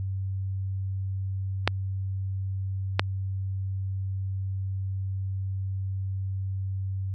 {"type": "clicks", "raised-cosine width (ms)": 0.3, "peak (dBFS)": -3, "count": 2, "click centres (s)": [1.676, 2.995], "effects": ["added 96 Hz sine -27 dBFS peak until 7.14 s", "MP3 48 kbps"]}